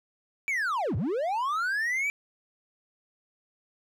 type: linear two-way sweep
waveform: triangle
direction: down then up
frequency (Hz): 2349 to 78.8 to 2349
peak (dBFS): -24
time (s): 0.48-2.1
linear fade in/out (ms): 0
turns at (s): 0.96
effects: none